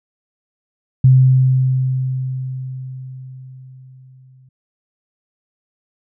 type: tone with exponential decay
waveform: sine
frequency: 130 Hz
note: C3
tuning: 11 cents flat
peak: -5 dBFS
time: 1.04-4.49 s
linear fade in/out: 5 ms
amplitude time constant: 750 ms
effects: none